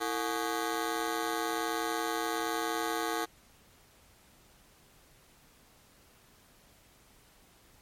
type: ring-modulated tone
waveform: 15% pulse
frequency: 392 Hz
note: G4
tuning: in tune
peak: -21 dBFS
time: 0-3.26 s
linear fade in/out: 20 ms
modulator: 60.6 Hz
effects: pink hiss -61 dBFS RMS until 7.81 s + MP3 64 kbps